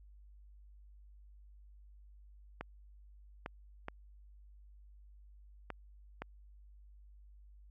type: clicks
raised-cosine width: 0.5 ms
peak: -25 dBFS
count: 5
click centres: 2.61 / 3.461 / 3.884 / 5.703 / 6.22 s
effects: added 50 Hz sine -55 dBFS peak until 7.7 s